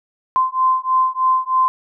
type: beating tone pair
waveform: sine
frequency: 1035 / 1038.2 Hz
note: C6 / C6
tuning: -19 / -14 cents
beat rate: 3.2 Hz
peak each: -17 dBFS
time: 0.36-1.68 s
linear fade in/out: 0 ms
effects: none